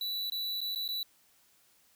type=tone with dropouts; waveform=square; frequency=3951 Hz; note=B7; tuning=in tune; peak=-33 dBFS; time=0.01-1.03 s; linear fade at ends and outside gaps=2 ms; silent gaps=0.299-0.32 / 0.606-0.614 / 0.749-0.758 / 0.879-0.888 s; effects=white hiss -66 dBFS RMS until 1.95 s